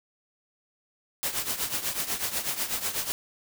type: noise with tremolo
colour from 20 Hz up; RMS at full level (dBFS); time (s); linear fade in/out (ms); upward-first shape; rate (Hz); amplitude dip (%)
white; -27; 1.23-3.12; 0; triangle; 8.1; 80
effects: none